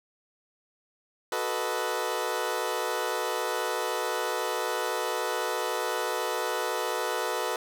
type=chord; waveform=20% pulse; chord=B dominant seventh; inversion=second; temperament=equal; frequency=370 / 440 / 493.9 / 622.3 Hz; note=F#4 / A4 / B4 / D#5; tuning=0 / 0 / 0 / 0 cents; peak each=-30 / -28 / -27 / -30 dBFS; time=1.32-7.56 s; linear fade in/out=2 ms; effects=none